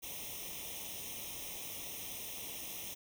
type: noise with comb filter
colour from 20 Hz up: white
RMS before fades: -44 dBFS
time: 0.02-2.95 s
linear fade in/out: 20 ms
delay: 0.33 ms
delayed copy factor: +0.9
effects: none

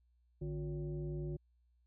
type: tone with frequency modulation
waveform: sine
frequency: 149.8 Hz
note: D3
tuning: 35 cents sharp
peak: -37 dBFS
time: 0.41-1.37 s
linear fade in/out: 10 ms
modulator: 208 Hz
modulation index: 1
effects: added 60 Hz sine -69 dBFS peak until 1.86 s

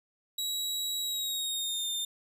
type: tone with pitch glide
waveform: sawtooth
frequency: 3873 to 3614 Hz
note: B7 to A7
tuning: -35 to +46 cents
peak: -28 dBFS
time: 0.38-2.05 s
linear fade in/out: 5 ms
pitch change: -119 cents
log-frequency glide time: 1.01-1.89 s
effects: none

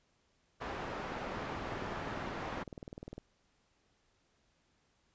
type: low-pass noise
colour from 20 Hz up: white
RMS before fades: -41 dBFS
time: 0.6-2.64 s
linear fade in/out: 20 ms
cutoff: 1200 Hz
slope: 12 dB/octave
type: click train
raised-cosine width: 2 ms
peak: -31 dBFS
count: 42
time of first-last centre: 1.12-3.18 s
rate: 19.9 Hz
effects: pink hiss -74 dBFS RMS until 5.14 s + resampled to 16000 Hz

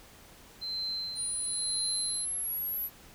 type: tone with tremolo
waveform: sine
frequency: 4100 Hz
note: C8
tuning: 36 cents flat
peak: -31 dBFS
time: 0.61-2.26 s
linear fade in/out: 20 ms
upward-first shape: sine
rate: 1 Hz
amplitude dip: 75%
type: linear sweep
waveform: sine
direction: up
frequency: 9500 to 11840 Hz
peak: -31 dBFS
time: 1.15-2.9 s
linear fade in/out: 50 ms
effects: pink hiss -54 dBFS RMS until 3.14 s

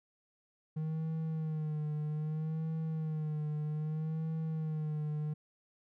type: tone with vibrato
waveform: triangle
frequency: 155.56 Hz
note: D#3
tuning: in tune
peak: -31 dBFS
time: 0.76-5.34 s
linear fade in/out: 10 ms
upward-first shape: sine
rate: 0.63 Hz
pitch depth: 52 cents each way
effects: none

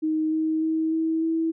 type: tone with pitch steps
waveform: sine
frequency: 313 / 316.1 / 319.2 / 322.4 / 325.5 Hz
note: D#4 / D#4 / D#4 / E4 / E4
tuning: +10 / +27 / +44 / -38 / -22 cents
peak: -21 dBFS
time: 0.02-1.52 s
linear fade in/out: 20 ms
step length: 300 ms
effects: none

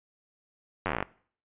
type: slowing click train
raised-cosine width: 0.5 ms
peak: -13 dBFS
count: 12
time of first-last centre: 0.86-1.026 s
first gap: 10 ms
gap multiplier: 1.08
effects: noise-tail reverb RT60 0.5 s tail -21 dB re dry + resampled to 8000 Hz

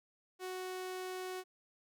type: tone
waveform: sawtooth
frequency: 370 Hz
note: F#4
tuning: in tune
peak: -36 dBFS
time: 0.39-1.44 s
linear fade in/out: 50 ms
effects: none

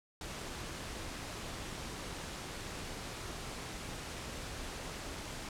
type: noise with amplitude modulation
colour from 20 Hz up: pink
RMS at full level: -41 dBFS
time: 0.21-5.49 s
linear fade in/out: 2 ms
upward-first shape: sine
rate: 296 Hz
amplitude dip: 40%
effects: low-pass 9000 Hz 12 dB/octave

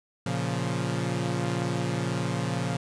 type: chord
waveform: sawtooth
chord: Bb minor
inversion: none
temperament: equal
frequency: 116.54 / 138.59 / 174.61 Hz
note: Bb2 / Db3 / F3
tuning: 0 / 0 / 0 cents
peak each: -27 dBFS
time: 0.26-2.77 s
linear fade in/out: 5 ms
effects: resampled to 22050 Hz + 10-bit

